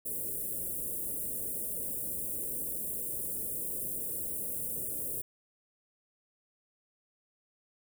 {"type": "band-stop noise", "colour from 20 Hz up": "white", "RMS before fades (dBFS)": -36, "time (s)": [0.05, 5.22], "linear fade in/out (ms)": 10, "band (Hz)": [580, 8700], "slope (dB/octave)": 48, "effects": []}